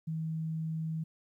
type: tone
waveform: sine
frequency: 160 Hz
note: D#3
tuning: 49 cents sharp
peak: -32 dBFS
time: 0.07-1.04 s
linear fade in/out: 10 ms
effects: 12-bit